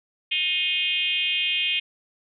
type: tone with frequency modulation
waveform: sine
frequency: 2834 Hz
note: F7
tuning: 25 cents sharp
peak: -21 dBFS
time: 0.31-1.8 s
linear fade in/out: 10 ms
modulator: 334 Hz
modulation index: 1.6
effects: none